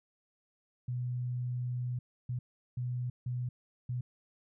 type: tone bursts at uneven times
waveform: sine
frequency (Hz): 123.8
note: B2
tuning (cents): +5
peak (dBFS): -32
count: 5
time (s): 0.88-1.99 / 2.29-2.39 / 2.77-3.1 / 3.26-3.49 / 3.89-4.01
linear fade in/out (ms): 5
effects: none